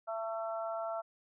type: harmonic tone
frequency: 223.5 Hz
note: A3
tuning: 27 cents sharp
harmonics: 3 / 4 / 5 / 6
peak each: -36 / -44 / -49 / -42 dBFS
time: 0.07-1.02 s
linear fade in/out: 20 ms
effects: none